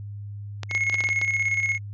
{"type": "clicks", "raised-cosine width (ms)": 0.2, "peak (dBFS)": -14, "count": 9, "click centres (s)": [0.633, 0.712, 0.75, 0.898, 0.943, 1.006, 1.039, 1.089, 1.215]}
{"type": "tone with tremolo", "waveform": "triangle", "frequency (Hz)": 2171, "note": "C#7", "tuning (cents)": -37, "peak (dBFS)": -18, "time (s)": [0.69, 1.79], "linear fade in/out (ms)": 50, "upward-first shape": "square", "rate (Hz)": 17, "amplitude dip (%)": 50}
{"effects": ["added 102 Hz sine -33 dBFS peak until 1.93 s", "resampled to 16000 Hz"]}